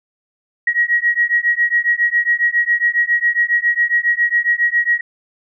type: beating tone pair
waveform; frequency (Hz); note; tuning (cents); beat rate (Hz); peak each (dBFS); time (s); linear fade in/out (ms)
sine; 1897 / 1904.3; A#6 / A#6; +30 / +36; 7.3; -16; 0.67-5.01; 5
effects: none